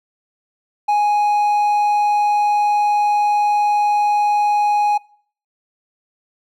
triangle tone, 830.6 Hz, G#5, in tune, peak -11 dBFS, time 0.88-4.98 s, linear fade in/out 10 ms, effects noise-tail reverb RT60 0.5 s tail -22 dB re dry

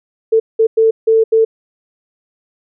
sine tone bursts at uneven times, 446.5 Hz, A4, 25 cents sharp, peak -7 dBFS, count 5, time 0.32-0.4 / 0.59-0.67 / 0.77-0.91 / 1.07-1.24 / 1.32-1.45 s, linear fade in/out 10 ms, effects none

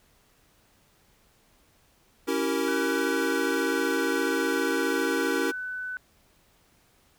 square chord, C# diminished seventh, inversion none, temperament equal with one note detuned, 277.2 / 329.6 / 384.6 / 466.2 Hz, C#4 / E4 / G4 / Bb4, 0 / 0 / -33 / 0 cents, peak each -31 dBFS, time 2.27-5.52 s, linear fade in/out 20 ms
sine tone, 1500 Hz, F#6, 23 cents sharp, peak -31 dBFS, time 2.68-5.97 s, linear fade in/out 0 ms
effects pink hiss -63 dBFS RMS until 7.18 s

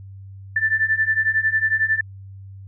sine beating tone pair, 1760 / 1771 Hz, A6 / A6, 0 / +11 cents, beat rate 11 Hz, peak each -21 / -19 dBFS, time 0.56-2.01 s, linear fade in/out 5 ms, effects added 97 Hz sine -36 dBFS peak until 2.67 s

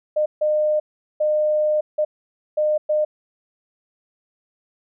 sine tone bursts at uneven times, 608 Hz, D#5, 40 cents flat, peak -16 dBFS, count 6, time 0.16-0.26 / 0.41-0.8 / 1.2-1.81 / 1.98-2.05 / 2.57-2.78 / 2.89-3.05 s, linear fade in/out 10 ms, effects none

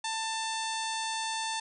harmonic tone, 890 Hz, A5, 20 cents sharp, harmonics 1 / 2 / 3 / 4 / 5 / 6 / 7 / 8 / 9 / 10, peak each -34 / -40 / -42 / -39 / -41 / -47 / -43 / -48 / -48 / -44 dBFS, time 0.04-1.6 s, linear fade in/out 5 ms, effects none

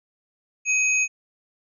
sine tone pair together, 2523 / 6612 Hz, D#7 / G#8, +23 / -9 cents, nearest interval octave + perfect fourth, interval 1668 cents, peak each -19 / -25 dBFS, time 0.65-1.08 s, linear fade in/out 50 ms, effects none

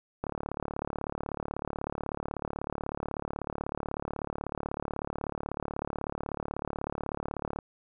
click train, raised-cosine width 1 ms, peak -19 dBFS, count 267, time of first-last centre 0.24-7.588 s, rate 36.2 Hz, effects none

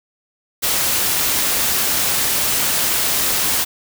white noise, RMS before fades -18 dBFS, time 0.62-3.65 s, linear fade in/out 20 ms, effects none

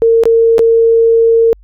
sine tone with dropouts, 457 Hz, A#4, 34 cents flat, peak -5 dBFS, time 0.02-1.53 s, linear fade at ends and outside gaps 0 ms, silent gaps 0.236-0.255 / 0.582-0.592 s, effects added 49 Hz sine -38 dBFS peak until 1.63 s

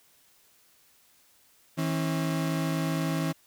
35% pulse tone pair together, 161.45 / 270.5 Hz, E3 / C#4, -36 / -42 cents, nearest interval major sixth, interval 894 cents, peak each -26 / -30 dBFS, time 1.77-3.33 s, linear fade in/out 20 ms, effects white hiss -62 dBFS RMS until 3.46 s

